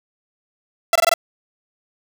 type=tone bursts; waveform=sawtooth; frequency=670 Hz; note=E5; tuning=28 cents sharp; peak=-8 dBFS; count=5; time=0.93-1.139 s; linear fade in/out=2 ms; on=25 ms; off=21 ms; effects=7-bit